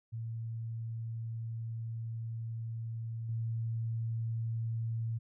sine tone with level steps, 113.9 Hz, A#2, 40 cents flat, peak -36 / -32 dBFS, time 0.12-5.19 s, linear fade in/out 20 ms, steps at 3.29 s, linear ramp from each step 2 ms, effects none

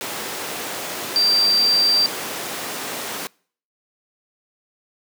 sine tone in noise, 4699 Hz, D8, in tune, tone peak -14 dBFS, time 1.16-2.06 s, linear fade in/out 0 ms, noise pink, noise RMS -27 dBFS, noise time 0.01-3.27 s, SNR +10 dB, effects noise-tail reverb RT60 0.5 s tail -26 dB re dry + high-pass 300 Hz 12 dB/octave

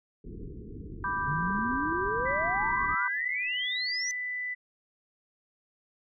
pink low-pass noise, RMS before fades -41 dBFS, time 0.24-2.95 s, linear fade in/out 5 ms, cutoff 440 Hz, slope 96 dB/octave
sine chord, G major, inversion first, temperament equal, 987.8 / 1174.7 / 1568 Hz, B5 / D6 / G6, 0 / 0 / 0 cents, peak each -32 / -34 / -32 dBFS, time 1.04-3.08 s, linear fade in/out 2 ms
sine exponential sweep, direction up, 141.2 to 6100 Hz, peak -31 dBFS, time 1.28-4.11 s, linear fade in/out 0 ms
sine tone, 1990 Hz, B6, 13 cents sharp, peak -31 dBFS, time 2.25-4.55 s, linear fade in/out 20 ms
effects none

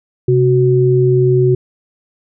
sine tone pair together, 130.81 / 370 Hz, C3 / F#4, 0 / 0 cents, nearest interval octave + tritone, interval 1800 cents, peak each -11 dBFS, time 0.28-1.55 s, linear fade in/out 5 ms, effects none

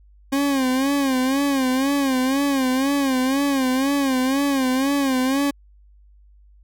40% pulse tone with vibrato, 269.1 Hz, C4, 49 cents sharp, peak -17 dBFS, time 0.32-5.51 s, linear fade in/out 10 ms, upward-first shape sine, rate 2 Hz, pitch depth 94 cents each way, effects added 50 Hz sine -48 dBFS peak until 6.63 s

